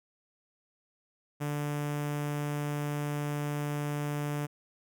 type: tone with notch filter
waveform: sawtooth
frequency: 146.6 Hz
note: D3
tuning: 3 cents flat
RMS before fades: -33 dBFS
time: 1.4-4.47 s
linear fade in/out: 20 ms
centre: 4200 Hz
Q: 1.6
effects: none